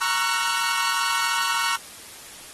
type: chord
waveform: sawtooth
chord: F# dominant seventh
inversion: first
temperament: equal with one note detuned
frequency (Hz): 932.3 / 1108.7 / 1351.7 / 1480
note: A#5 / C#6 / E6 / F#6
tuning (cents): 0 / 0 / +43 / 0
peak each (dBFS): -24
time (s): 0.01-1.76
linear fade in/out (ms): 5
effects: white hiss -42 dBFS RMS until 2.53 s + AAC 32 kbps